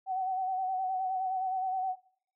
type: tone with vibrato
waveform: sine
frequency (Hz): 753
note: F#5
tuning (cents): +30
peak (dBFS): -29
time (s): 0.06-1.96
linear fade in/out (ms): 50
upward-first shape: sine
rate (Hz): 9.6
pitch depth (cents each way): 39
effects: noise-tail reverb RT60 0.6 s tail -23 dB re dry